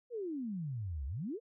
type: exponential two-way sweep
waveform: sine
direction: down then up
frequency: 504 to 63.2 to 504 Hz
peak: -36 dBFS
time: 0.1-1.4 s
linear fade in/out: 50 ms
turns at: 1.06 s
effects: none